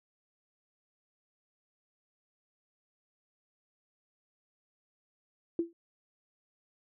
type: tone with exponential decay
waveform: sine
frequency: 337.2 Hz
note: E4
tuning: 39 cents sharp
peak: -23 dBFS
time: 5.59-5.73 s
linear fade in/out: 2 ms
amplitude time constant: 29 ms
effects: none